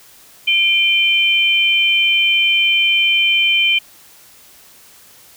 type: tone pair together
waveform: sine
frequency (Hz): 2390 / 3087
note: D7 / G7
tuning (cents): +30 / -27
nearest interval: major third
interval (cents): 443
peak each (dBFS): -14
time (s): 0.47-3.79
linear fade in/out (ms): 10
effects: white hiss -45 dBFS RMS until 5.36 s